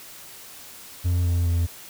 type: tone with pitch steps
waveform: triangle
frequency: 88 / 86.54 / 85.1 Hz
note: F2 / F2 / F2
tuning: +14 / -15 / -44 cents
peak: -17 dBFS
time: 1.04-1.67 s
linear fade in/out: 20 ms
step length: 210 ms
effects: white hiss -43 dBFS RMS until 1.89 s